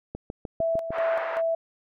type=click train; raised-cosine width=2 ms; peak=-20 dBFS; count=6; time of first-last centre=0.15-0.905 s; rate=6.62 Hz
type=tone with tremolo; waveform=sine; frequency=659.3 Hz; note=E5; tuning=in tune; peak=-22 dBFS; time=0.6-1.55 s; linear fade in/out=5 ms; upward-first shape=square; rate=2.6 Hz; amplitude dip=60%
type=band-pass noise; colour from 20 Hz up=white; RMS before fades=-33 dBFS; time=0.91-1.42 s; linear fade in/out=50 ms; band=520 to 1700 Hz; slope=24 dB/octave
effects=none